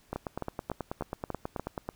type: two click trains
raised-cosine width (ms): 1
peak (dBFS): -19 / -19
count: 16 / 7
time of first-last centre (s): 0.16-1.778 / 0.13-1.89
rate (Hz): 9.27 / 3.41
effects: pink hiss -63 dBFS RMS until 1.95 s